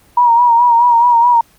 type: tone with vibrato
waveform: sine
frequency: 950 Hz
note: A#5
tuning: 33 cents sharp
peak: -6 dBFS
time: 0.17-1.41 s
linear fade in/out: 5 ms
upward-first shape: sine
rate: 4.7 Hz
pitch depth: 51 cents each way
effects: pink hiss -49 dBFS RMS until 1.58 s + Opus 24 kbps